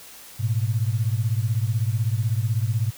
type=beating tone pair; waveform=sine; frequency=106 / 122 Hz; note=G#2 / B2; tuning=+36 / -21 cents; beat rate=16 Hz; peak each=-22 / -24 dBFS; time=0.39-2.91 s; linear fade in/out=20 ms; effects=white hiss -44 dBFS RMS until 2.97 s